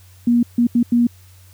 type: tone bursts at uneven times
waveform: sine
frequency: 238.5 Hz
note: A#3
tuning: 40 cents sharp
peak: -11 dBFS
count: 4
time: 0.27-0.43 / 0.58-0.67 / 0.75-0.83 / 0.92-1.07 s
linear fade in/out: 5 ms
effects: added 92 Hz sine -44 dBFS peak until 1.53 s + white hiss -52 dBFS RMS until 1.53 s